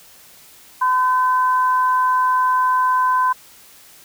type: tone pair together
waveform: sine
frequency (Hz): 1015 / 1531.2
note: B5 / G6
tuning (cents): +47 / -41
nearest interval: perfect fifth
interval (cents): 712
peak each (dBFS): -14 / -24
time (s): 0.81-3.33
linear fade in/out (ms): 10
effects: white hiss -46 dBFS RMS until 4.04 s